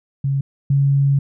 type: tone pair in turn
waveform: sine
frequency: 137.7 / 139.22 Hz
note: C#3 / C#3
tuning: -11 / +8 cents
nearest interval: unison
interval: 19 cents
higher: second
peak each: -16 / -12 dBFS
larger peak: second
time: 0.24-0.41 / 0.7-1.19 s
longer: second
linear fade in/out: 5 ms
effects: none